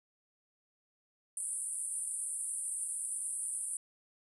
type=band-pass noise; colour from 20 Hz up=pink; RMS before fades=-38 dBFS; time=1.37-3.77 s; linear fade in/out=2 ms; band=8700 to 10000 Hz; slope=96 dB/octave; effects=none